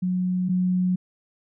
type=tone pair in turn; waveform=sine; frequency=182.4 / 182.4 Hz; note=F#3 / F#3; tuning=-24 / -24 cents; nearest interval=unison; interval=0 cents; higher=neither; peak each=-21 / -19 dBFS; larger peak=second; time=0.02-0.49 / 0.49-0.96 s; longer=neither; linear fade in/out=10 ms; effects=none